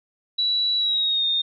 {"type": "tone with pitch glide", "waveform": "sine", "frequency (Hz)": [3929, 3666], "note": ["B7", "A#7"], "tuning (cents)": [-10, -30], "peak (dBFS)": -19, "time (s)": [0.38, 1.42], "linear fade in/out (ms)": 10, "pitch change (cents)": -120, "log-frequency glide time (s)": [0.77, 1.26], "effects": []}